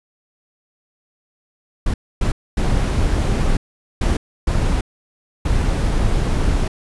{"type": "noise bursts at uneven times", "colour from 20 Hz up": "brown", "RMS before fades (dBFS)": -17, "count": 6, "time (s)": [[1.86, 1.94], [2.21, 2.32], [2.57, 3.57], [4.01, 4.17], [4.47, 4.81], [5.45, 6.68]], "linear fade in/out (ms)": 5, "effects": ["resampled to 24000 Hz"]}